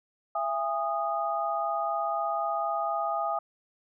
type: tone cluster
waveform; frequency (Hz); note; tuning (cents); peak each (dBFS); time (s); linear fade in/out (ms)
sine; 671 / 815 / 1238; E5 / G#5 / D#6; +31 / -33 / -9; -31; 0.35-3.39; 5
effects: none